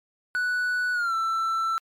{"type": "tone with pitch glide", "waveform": "triangle", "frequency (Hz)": [1480, 1333.9], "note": ["F#6", "E6"], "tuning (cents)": [0, 20], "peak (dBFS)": -21, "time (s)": [0.35, 1.78], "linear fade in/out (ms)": 0, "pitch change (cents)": -180, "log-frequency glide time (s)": [0.93, 1.14], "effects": ["MP3 96 kbps"]}